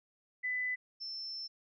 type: tone pair in turn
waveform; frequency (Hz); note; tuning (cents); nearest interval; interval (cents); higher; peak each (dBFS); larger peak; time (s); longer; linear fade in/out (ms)
sine; 2001 / 5331; B6 / E8; +22 / +19; octave + perfect fourth; 1697; second; -32 / -39; first; 0.43-0.76 / 1-1.48; second; 20
effects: none